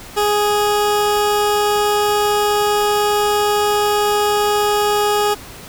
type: tone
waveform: 20% pulse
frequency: 415.3 Hz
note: G#4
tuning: in tune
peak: -9 dBFS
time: 0.16-5.35 s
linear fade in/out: 20 ms
effects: pink hiss -36 dBFS RMS until 5.68 s